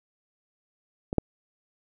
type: clicks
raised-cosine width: 2 ms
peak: -16 / -7 dBFS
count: 2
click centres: 1.129 / 1.183 s
effects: none